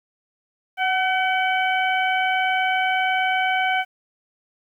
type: harmonic tone with a mistuned harmonic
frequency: 759 Hz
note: F#5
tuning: 44 cents sharp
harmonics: 1 / 2 / 3 / 4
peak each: -21 / -24 / -25 / -30 dBFS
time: 0.77-3.85 s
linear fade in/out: 50 ms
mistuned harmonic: 1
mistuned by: -29 cents
effects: 9-bit